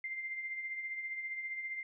sine tone with tremolo, 2093 Hz, C7, in tune, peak -35 dBFS, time 0.04-1.83 s, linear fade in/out 2 ms, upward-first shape triangle, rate 15 Hz, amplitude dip 55%, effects none

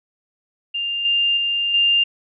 sine tone with level steps, 2799 Hz, F7, 3 cents sharp, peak -21 / -15 / -18 / -13 dBFS, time 0.74-2.04 s, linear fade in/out 10 ms, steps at 1.05 / 1.37 / 1.74 s, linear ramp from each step 2 ms, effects none

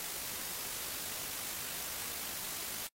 white noise with amplitude modulation, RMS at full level -39 dBFS, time 0-2.87 s, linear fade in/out 0 ms, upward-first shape sine, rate 51.1 Hz, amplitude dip 30%, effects noise-tail reverb RT60 0.1 s tail -26 dB re dry + AAC 48 kbps

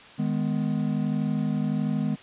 triangle chord, G# minor, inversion second, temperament just, 155.74 / 207.7 / 249.2 Hz, D#3 / G#3 / B3, +2 / 0 / +16 cents, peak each -26 / -25 / -27 dBFS, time 0.18-2.16 s, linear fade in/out 20 ms, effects white hiss -47 dBFS RMS until 2.22 s + resampled to 8000 Hz

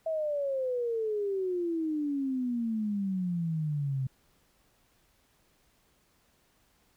sine exponential sweep, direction down, 653 to 129.6 Hz, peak -28 dBFS, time 0.06-4.07 s, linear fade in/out 5 ms, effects pink hiss -68 dBFS RMS until 6.96 s

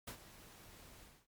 pink noise with ADSR envelope, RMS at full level -45 dBFS, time 0.07-1.27 s, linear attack 8 ms, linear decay 86 ms, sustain -13 dB, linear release 260 ms, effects noise-tail reverb RT60 0.1 s tail -25 dB re dry + MP3 96 kbps

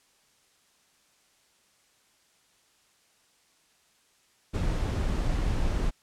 brown noise, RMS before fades -27 dBFS, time 4.53-5.91 s, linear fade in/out 20 ms, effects white hiss -65 dBFS RMS until 6.02 s + low-pass 9000 Hz 12 dB/octave

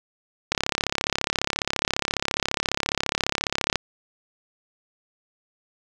click train, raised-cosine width 0.2 ms, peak -4 dBFS, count 113, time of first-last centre 0.52-3.757 s, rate 34.6 Hz, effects none

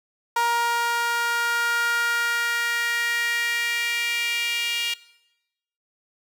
sawtooth tone with high-pass filter sweep, 471 Hz, A#4, 18 cents sharp, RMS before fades -24 dBFS, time 0.36-4.94 s, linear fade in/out 5 ms, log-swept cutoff 1000 to 2700 Hz, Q 3.8, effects noise-tail reverb RT60 0.9 s tail -19 dB re dry

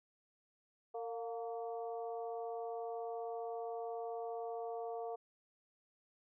harmonic tone with a mistuned harmonic, 228.9 Hz, A#3, 31 cents flat, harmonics 2 / 3 / 4 / 5, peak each -42 / -43 / -54 / -56 dBFS, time 0.94-5.16 s, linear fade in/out 10 ms, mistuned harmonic 3, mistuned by +41 cents, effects none

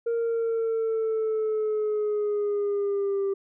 sine linear sweep, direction down, 466.2 to 392 Hz, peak -21 dBFS, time 0.06-3.34 s, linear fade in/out 10 ms, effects tanh soft clip ceiling -22 dBFS

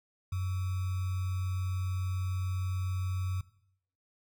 sine tone with sample-and-hold, 92.7 Hz, F#2, 4 cents sharp, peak -30 dBFS, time 0.32-3.41 s, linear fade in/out 5 ms, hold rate 1225 Hz, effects noise-tail reverb RT60 0.7 s tail -18 dB re dry

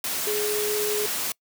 sine tone in noise, 419.9 Hz, G#4, 19 cents sharp, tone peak -25 dBFS, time 0.27-1.06 s, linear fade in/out 2 ms, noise white, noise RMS -28 dBFS, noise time 0.04-1.32 s, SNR 0 dB, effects noise-tail reverb RT60 0.1 s tail -25 dB re dry + high-pass 150 Hz 12 dB/octave

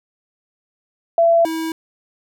sine / square tone pair in turn, 672 / 323.2 Hz, E5 / E4, +33 / -34 cents, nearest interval octave + minor second, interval 1267 cents, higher first, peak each -10 / -22 dBFS, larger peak first, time 1.18-1.45 / 1.45-1.72 s, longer neither, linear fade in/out 2 ms, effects none

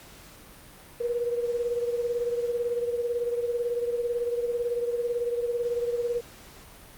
sine beating tone pair, 475.6 / 493.6 Hz, A#4 / B4, +35 / -1 cents, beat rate 18 Hz, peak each -26 / -33 dBFS, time 1-6.21 s, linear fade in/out 10 ms, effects pink hiss -49 dBFS RMS until 6.97 s + Opus 48 kbps

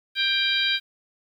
harmonic tone with a mistuned harmonic, 791 Hz, G5, 15 cents sharp, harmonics 2 / 3 / 4 / 5 / 6, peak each -27 / -27 / -26 / -25 / -31 dBFS, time 0.15-0.8 s, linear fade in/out 50 ms, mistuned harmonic 5, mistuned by -47 cents, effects 9-bit

